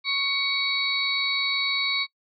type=tone cluster; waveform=sine; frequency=1108 / 2243 / 3855 / 4435 Hz; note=C#6 / C#7 / B7 / C#8; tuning=-1 / +20 / -43 / 0 cents; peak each=-35 / -26 / -27 / -28 dBFS; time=0.04-2.07 s; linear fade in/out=50 ms; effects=noise-tail reverb RT60 0.1 s tail -22 dB re dry